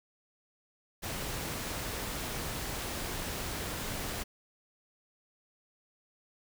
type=noise; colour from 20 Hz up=pink; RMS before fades=-37 dBFS; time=1.02-4.24 s; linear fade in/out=20 ms; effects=none